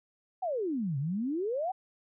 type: exponential two-way sweep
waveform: sine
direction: down then up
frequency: 784 to 130.81 to 784 Hz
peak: -29 dBFS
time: 0.42-1.72 s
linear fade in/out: 10 ms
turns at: 0.98 s
effects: none